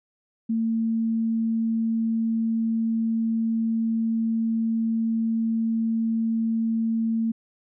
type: tone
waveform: sine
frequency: 225.8 Hz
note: A3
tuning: 45 cents sharp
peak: -21 dBFS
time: 0.49-7.32 s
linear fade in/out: 10 ms
effects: none

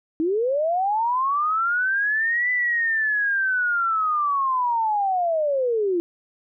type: linear two-way sweep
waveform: sine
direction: up then down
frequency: 306.5 to 2000 to 333.7 Hz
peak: -19 dBFS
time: 0.2-6 s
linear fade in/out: 0 ms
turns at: 2.51 s
effects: none

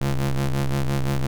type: ring-modulated tone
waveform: 40% pulse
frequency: 69.3 Hz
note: C#2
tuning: in tune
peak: -16 dBFS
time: 0.01-1.27 s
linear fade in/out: 5 ms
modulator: 66.4 Hz
effects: none

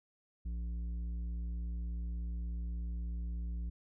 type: tone with tanh clipping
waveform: sine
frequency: 58.27 Hz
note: A#1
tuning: in tune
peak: -37 dBFS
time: 0.45-3.7 s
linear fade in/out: 10 ms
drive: 8 dB
effects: none

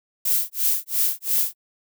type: noise with tremolo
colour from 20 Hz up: violet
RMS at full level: -19 dBFS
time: 0.25-1.55 s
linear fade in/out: 5 ms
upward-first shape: sine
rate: 2.9 Hz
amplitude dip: 100%
effects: none

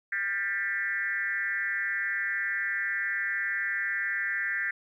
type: tone with frequency modulation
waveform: sine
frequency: 1782 Hz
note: A6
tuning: 22 cents sharp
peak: -27 dBFS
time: 0.12-4.71 s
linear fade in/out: 5 ms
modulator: 193 Hz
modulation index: 1.3
effects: 11-bit

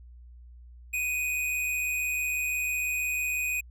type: tone with amplitude modulation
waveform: square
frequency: 2489 Hz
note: D#7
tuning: in tune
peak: -26 dBFS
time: 0.93-3.61 s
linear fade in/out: 10 ms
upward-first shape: sine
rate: 146 Hz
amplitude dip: 40%
effects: added 60 Hz sine -46 dBFS peak until 3.7 s

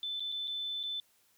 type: tone with dropouts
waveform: sine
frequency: 3520 Hz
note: A7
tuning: in tune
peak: -34 dBFS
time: 0.03-1 s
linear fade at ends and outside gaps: 1 ms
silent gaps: 0.197-0.204 / 0.319-0.323 / 0.474-0.478 / 0.831-0.836 s
effects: white hiss -69 dBFS RMS until 1.37 s

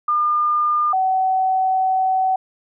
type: tone pair in turn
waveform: sine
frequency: 1207 / 755.3 Hz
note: D6 / F#5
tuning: +47 / +35 cents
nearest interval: minor sixth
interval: 812 cents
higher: first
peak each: -15 dBFS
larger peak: neither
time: 0.08-0.93 / 0.93-2.36 s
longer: second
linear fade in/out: 5 ms
effects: none

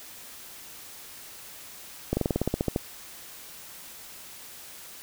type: slowing click train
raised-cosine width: 2 ms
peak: -11 dBFS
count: 12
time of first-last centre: 2.13-2.761 s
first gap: 40 ms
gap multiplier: 1.07
effects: white hiss -45 dBFS RMS until 5.02 s

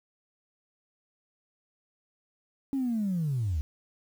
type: linear sweep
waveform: sine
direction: down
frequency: 278.4 to 68.3 Hz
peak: -25 dBFS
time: 2.73-3.61 s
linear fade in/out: 0 ms
effects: tanh soft clip ceiling -22 dBFS + 9-bit

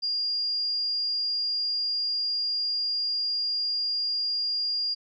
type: tone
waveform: sine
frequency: 4819 Hz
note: D8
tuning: 44 cents sharp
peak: -25 dBFS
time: 0.02-4.95 s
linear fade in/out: 20 ms
effects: none

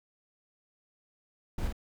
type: noise with echo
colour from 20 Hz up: brown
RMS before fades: -32 dBFS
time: 1.58-1.68 s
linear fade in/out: 5 ms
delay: 46 ms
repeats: 1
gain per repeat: -2 dB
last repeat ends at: 1.726 s
effects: none

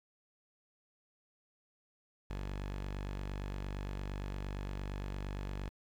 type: tone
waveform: sawtooth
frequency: 48.7 Hz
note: G1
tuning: 11 cents flat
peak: -34 dBFS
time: 2.3-5.69 s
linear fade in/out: 0 ms
effects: low-pass 5000 Hz 12 dB/octave + 10-bit

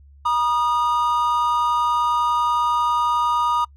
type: tone pair together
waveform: triangle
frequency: 958.3 / 1228 Hz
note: A#5 / D#6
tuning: +48 / -23 cents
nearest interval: major third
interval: 429 cents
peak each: -18 dBFS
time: 0.25-3.65 s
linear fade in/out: 10 ms
effects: noise-tail reverb RT60 0.1 s tail -26 dB re dry + added 70 Hz sine -45 dBFS peak until 3.76 s

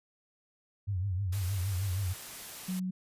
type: tone with vibrato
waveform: sine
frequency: 94.9 Hz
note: F#2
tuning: 44 cents sharp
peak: -29 dBFS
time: 0.87-2.14 s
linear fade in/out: 20 ms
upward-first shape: triangle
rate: 6.4 Hz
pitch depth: 150 cents each way
type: noise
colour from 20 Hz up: white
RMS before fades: -44 dBFS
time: 1.32-2.8 s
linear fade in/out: 10 ms
type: tone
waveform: sine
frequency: 185 Hz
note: F#3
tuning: in tune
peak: -31 dBFS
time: 2.68-2.91 s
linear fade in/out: 10 ms
effects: resampled to 32000 Hz

